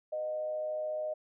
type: tone with frequency modulation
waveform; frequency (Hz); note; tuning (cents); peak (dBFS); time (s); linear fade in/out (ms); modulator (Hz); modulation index
sine; 617; D#5; -15; -32; 0.12-1.14; 10; 114; 0.33
effects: none